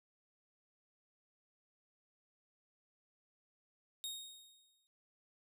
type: tone with exponential decay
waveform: sawtooth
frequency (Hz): 3729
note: A#7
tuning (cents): 0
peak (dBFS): -36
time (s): 4.04-4.87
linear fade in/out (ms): 0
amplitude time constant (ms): 180
effects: none